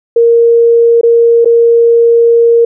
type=tone with dropouts; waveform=sine; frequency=466.2 Hz; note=A#4; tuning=in tune; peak=-3 dBFS; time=0.16-2.65 s; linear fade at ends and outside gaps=5 ms; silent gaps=1.012-1.032 / 1.447-1.456 s; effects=none